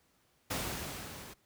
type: noise with level ramp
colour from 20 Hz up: pink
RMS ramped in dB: -34 to -49 dBFS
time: 0.5-1.34 s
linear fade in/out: 10 ms
effects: pink hiss -71 dBFS RMS until 1.45 s + high-pass 60 Hz 12 dB/octave